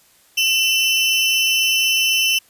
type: tone pair together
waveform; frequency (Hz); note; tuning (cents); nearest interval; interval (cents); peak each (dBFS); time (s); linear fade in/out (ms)
35% pulse; 2694 / 3022; E7 / F#7; +37 / +36; major second; 199; -16; 0.37-2.39; 10
effects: white hiss -54 dBFS RMS until 2.49 s + resampled to 32000 Hz